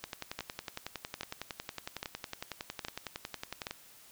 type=two click trains; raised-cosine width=0.2 ms; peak=-20 / -19 dBFS; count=41 / 5; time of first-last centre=0.04-3.71 / 0.39-3.669 s; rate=10.9 / 1.22 Hz; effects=white hiss -57 dBFS RMS until 4.11 s